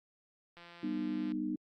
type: click train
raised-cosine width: 0.3 ms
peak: -37 dBFS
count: 130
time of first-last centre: 0.57-1.32 s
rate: 172 Hz
type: chord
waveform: sine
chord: G augmented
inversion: none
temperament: just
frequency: 196 / 245 / 306.2 Hz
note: G3 / B3 / D#4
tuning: 0 / -14 / -28 cents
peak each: -40 / -38 / -35 dBFS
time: 0.83-1.56 s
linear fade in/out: 5 ms
effects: Opus 48 kbps